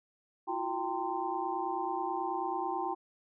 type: tone cluster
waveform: sine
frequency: 334.4 / 363.6 / 787 / 906 / 1041 Hz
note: E4 / F#4 / G5 / A#5 / C6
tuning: +25 / -30 / +7 / -50 / -9 cents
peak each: -40 / -39 / -35 / -38 / -39 dBFS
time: 0.47-2.95 s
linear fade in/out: 20 ms
effects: none